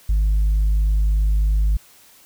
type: tone with tanh clipping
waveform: sine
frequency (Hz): 51.6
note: G#1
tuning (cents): -10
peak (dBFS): -15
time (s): 0.09-1.77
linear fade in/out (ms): 5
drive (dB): 1
effects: white hiss -50 dBFS RMS until 2.25 s